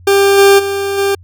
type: tone with level steps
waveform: 40% pulse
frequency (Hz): 396.7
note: G4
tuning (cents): +21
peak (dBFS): -6 / -3 / -14 / -10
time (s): 0.07-1.15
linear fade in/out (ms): 5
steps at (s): 0.37 / 0.58 / 0.97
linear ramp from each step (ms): 20
effects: added 89 Hz sine -36 dBFS peak until 1.23 s